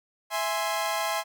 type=chord; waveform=sawtooth; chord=E augmented; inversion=none; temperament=equal; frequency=659.3 / 830.6 / 1046.5 Hz; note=E5 / G#5 / B#5; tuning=0 / 0 / 0 cents; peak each=-27 dBFS; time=0.3-1.24 s; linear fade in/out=50 ms; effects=none